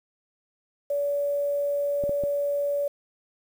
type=tone; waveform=sine; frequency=572 Hz; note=D5; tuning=46 cents flat; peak=-23 dBFS; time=0.9-2.88 s; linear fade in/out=5 ms
type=clicks; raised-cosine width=2 ms; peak=-20 dBFS; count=3; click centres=2.038 / 2.094 / 2.237 s
effects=8-bit